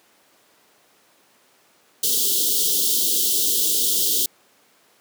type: band-stop noise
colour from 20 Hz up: white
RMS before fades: -20 dBFS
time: 2.03-4.26 s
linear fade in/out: 5 ms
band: 490 to 3000 Hz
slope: 96 dB/octave
effects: pink hiss -57 dBFS RMS until 5 s + high-pass 300 Hz 12 dB/octave